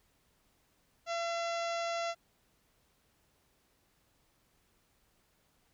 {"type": "harmonic tone", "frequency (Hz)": 678, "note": "E5", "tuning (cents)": 49, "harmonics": [1, 2, 3, 4, 5, 6, 7, 8, 9, 10], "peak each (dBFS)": [-34, -40, -44, -46, -48, -50, -51, -52, -53, -54], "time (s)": [1.06, 2.15], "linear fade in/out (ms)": 50, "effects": ["pink hiss -72 dBFS RMS until 5.73 s"]}